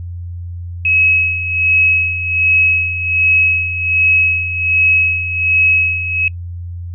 sine tone with tremolo, 2563 Hz, E7, 49 cents flat, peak -8 dBFS, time 0.85-6.28 s, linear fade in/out 2 ms, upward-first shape sine, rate 1.3 Hz, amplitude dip 70%, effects noise-tail reverb RT60 0.1 s tail -26 dB re dry + added 87 Hz sine -23 dBFS peak until 6.94 s

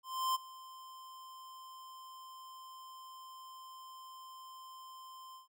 square tone with ADSR envelope, 1041 Hz, C6, 9 cents flat, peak -30 dBFS, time 0.03-5.48 s, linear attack 320 ms, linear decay 19 ms, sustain -20 dB, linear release 130 ms, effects none

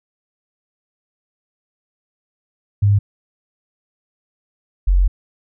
sine tone pair in turn, 101.6 / 45.57 Hz, G#2 / F#1, -38 / -26 cents, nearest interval octave + major second, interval 1388 cents, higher first, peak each -10 dBFS, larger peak neither, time 2.82-2.99 / 4.87-5.08 s, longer second, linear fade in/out 10 ms, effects none

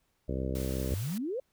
harmonic tone, 65.41 Hz, C2, in tune, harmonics 1 / 2 / 3 / 4 / 5 / 6 / 7 / 8 / 9, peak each -34 / -37 / -39 / -40 / -41 / -42 / -42 / -43 / -44 dBFS, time 0.28-0.95 s, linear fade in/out 10 ms
white noise, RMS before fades -45 dBFS, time 0.55-1.18 s, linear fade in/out 2 ms
sine exponential sweep, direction up, 74.8 to 554 Hz, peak -31 dBFS, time 0.91-1.4 s, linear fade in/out 5 ms
effects pink hiss -75 dBFS RMS until 1.52 s

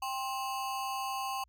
square ring-modulated tone, 920 Hz, A#5, 23 cents flat, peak -31 dBFS, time 0.02-1.44 s, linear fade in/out 5 ms, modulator 134 Hz, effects added 60 Hz sine -65 dBFS peak until 1.48 s

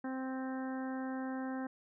harmonic tone, 261.6 Hz, C4, in tune, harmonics 1 / 2 / 3 / 4 / 5 / 6 / 7, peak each -37 / -46 / -46 / -51 / -54 / -50 / -54 dBFS, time 0.04-1.67 s, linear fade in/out 5 ms, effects none

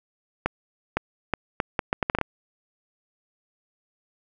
accelerating click train, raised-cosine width 0.5 ms, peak -7 dBFS, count 11, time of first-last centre 0.46-2.213 s, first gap 510 ms, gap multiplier 0.72, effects none

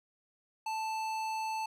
sine tone with tanh clipping, 880 Hz, A5, in tune, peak -35 dBFS, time 0.66-1.66 s, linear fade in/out 5 ms, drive 18 dB, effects none

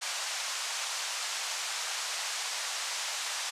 white band-pass noise, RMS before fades -35 dBFS, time 0.01-3.51 s, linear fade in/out 20 ms, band 660 to 7500 Hz, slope 24 dB/octave, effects resampled to 32000 Hz

